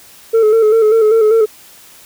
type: tone with vibrato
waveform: sine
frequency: 440 Hz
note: A4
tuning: in tune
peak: -4 dBFS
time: 0.33-1.46 s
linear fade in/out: 20 ms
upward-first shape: square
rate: 5.1 Hz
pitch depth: 47 cents each way
effects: tanh soft clip ceiling -6 dBFS + white hiss -41 dBFS RMS until 2.05 s